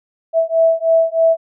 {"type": "beating tone pair", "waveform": "sine", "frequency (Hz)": [654, 657.2], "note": ["E5", "E5"], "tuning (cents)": [-14, -5], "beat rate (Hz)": 3.2, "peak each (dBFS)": -14, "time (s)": [0.33, 1.37], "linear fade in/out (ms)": 50, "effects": []}